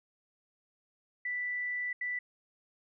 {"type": "tone bursts at uneven times", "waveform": "sine", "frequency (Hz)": 1975.5, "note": "B6", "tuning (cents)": 0, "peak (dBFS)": -32, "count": 2, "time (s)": [[1.25, 1.93], [2.01, 2.19]], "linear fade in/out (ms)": 5, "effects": []}